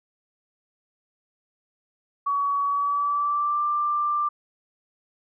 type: tone with pitch glide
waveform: sine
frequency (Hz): 1130 to 1183.4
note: C#6 to D6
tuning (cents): +33 to +13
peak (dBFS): -21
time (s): 2.26-4.29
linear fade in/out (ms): 10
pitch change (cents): +80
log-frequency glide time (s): 2.64-3.63
effects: none